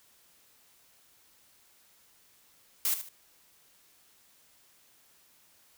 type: noise with echo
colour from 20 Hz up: blue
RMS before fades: -28 dBFS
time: 2.85-2.94 s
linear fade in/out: 0 ms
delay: 74 ms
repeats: 2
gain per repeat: -10 dB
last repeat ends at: 3.088 s
effects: white hiss -63 dBFS RMS until 5.77 s